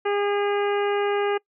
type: harmonic tone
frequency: 407.1 Hz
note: G#4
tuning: 35 cents flat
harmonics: 1 / 2 / 3 / 4 / 5 / 6 / 7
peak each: -22 / -28 / -32 / -34 / -36 / -38 / -39 dBFS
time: 0.05-1.38 s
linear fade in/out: 10 ms
effects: noise-tail reverb RT60 0.1 s tail -24 dB re dry